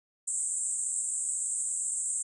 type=band-pass noise; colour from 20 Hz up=pink; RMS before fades=-32 dBFS; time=0.27-2.23 s; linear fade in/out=10 ms; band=7500 to 8800 Hz; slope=96 dB/octave; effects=none